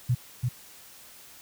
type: tone with echo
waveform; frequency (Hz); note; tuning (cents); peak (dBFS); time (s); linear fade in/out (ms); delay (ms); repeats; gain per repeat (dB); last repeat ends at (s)
sine; 123.47; B2; 0; -20; 0.09-0.15; 10; 340; 1; -3; 0.49
effects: white hiss -50 dBFS RMS until 1.41 s